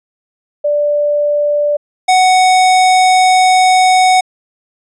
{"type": "tone pair in turn", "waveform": ["sine", "square"], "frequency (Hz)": [587.3, 742.5], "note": ["D5", "F#5"], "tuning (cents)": [0, 6], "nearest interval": "major third", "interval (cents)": 406, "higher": "second", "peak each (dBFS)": [-10, -7], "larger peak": "second", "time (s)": [[0.64, 1.77], [2.08, 4.21]], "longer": "second", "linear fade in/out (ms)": 10, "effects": ["resampled to 22050 Hz"]}